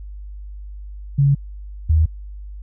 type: tone pair in turn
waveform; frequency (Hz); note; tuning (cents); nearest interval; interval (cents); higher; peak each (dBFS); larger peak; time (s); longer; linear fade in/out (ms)
sine; 140 / 78.72; C#3 / D#2; +18 / +21; minor seventh; 997; first; -11; neither; 1.18-1.35 / 1.89-2.06; neither; 10
effects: added 50 Hz sine -31 dBFS peak until 2.62 s